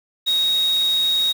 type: tone in noise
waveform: sine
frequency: 3768 Hz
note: A#7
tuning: 18 cents sharp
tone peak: -16 dBFS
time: 0.26-1.33 s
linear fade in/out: 20 ms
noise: white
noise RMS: -34 dBFS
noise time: 0.26-1.33 s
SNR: +15 dB
effects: none